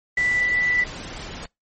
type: tone in noise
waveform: sine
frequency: 1975.5 Hz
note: B6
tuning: in tune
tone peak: -18 dBFS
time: 0.17-0.84 s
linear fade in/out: 5 ms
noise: pink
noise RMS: -35 dBFS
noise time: 0.17-1.46 s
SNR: +14 dB
effects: noise-tail reverb RT60 0.2 s tail -26 dB re dry + MP3 32 kbps